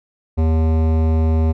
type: tone with hard clipping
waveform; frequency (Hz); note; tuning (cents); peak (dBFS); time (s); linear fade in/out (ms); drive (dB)
sine; 80; D#2; +49; -15; 0.37-1.53; 20; 16
effects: none